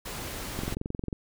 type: noise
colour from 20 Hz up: pink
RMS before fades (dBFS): -37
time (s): 0.05-0.75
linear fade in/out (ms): 10
type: click train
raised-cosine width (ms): 3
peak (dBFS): -19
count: 13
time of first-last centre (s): 0.59-1.128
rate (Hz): 22.3
effects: none